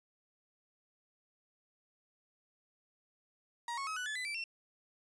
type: tone with pitch steps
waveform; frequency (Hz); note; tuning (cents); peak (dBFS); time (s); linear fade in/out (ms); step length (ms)
35% pulse; 946 / 1099.3 / 1277.4 / 1484.4 / 1725 / 2005 / 2329 / 2707; A#5 / C#6 / D#6 / F#6 / A6 / B6 / D7 / E7; +25 / -15 / +45 / +5 / -35 / +26 / -15 / +45; -35; 3.68-4.44; 2; 95
effects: resampled to 22050 Hz